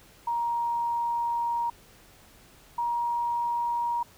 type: tone pair in turn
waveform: sine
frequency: 941 / 947.5 Hz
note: A#5 / A#5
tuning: +16 / +28 cents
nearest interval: unison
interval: 12 cents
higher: second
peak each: -25 dBFS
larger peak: neither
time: 0.27-1.7 / 2.78-4.03 s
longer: first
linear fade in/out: 5 ms
effects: pink hiss -55 dBFS RMS until 4.17 s